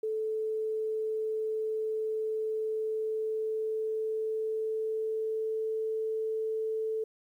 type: tone with pitch glide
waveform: sine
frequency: 436.7 to 440 Hz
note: A4 to A4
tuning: -13 to 0 cents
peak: -29 dBFS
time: 0.03-7.04 s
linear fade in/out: 5 ms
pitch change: +13 cents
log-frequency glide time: 2.62-5.69 s
effects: 11-bit